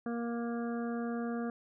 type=harmonic tone; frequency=235 Hz; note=A#3; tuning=14 cents sharp; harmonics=1 / 2 / 3 / 5 / 6 / 7; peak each=-34 / -40 / -44 / -48 / -50 / -51 dBFS; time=0.06-1.5 s; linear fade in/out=2 ms; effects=none